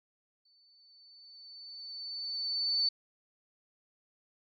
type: tone with exponential growth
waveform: sine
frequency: 4509 Hz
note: C#8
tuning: 29 cents sharp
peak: -25 dBFS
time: 0.45-2.89 s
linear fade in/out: 5 ms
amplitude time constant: 530 ms
effects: none